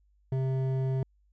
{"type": "tone with hard clipping", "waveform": "sine", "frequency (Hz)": 132.1, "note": "C3", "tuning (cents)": 17, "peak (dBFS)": -28, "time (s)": [0.32, 1.03], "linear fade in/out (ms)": 2, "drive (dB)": 10, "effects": ["added 50 Hz sine -63 dBFS peak until 1.32 s"]}